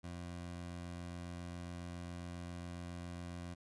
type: tone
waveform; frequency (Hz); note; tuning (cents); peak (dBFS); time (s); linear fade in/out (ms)
20% pulse; 87.31; F2; 0; -39; 0.03-3.55; 20
effects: resampled to 24000 Hz